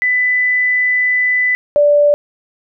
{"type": "tone pair in turn", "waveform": "sine", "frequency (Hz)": [1996, 584.4], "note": ["B6", "D5"], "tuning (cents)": [18, -9], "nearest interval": "octave + major sixth", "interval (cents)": 2127, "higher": "first", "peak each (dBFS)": [-11, -7], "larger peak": "second", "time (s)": [[0.02, 1.55], [1.76, 2.14]], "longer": "first", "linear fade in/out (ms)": 0, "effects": []}